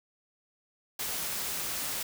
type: noise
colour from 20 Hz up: white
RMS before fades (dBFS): -34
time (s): 0.99-2.03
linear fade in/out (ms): 5
effects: none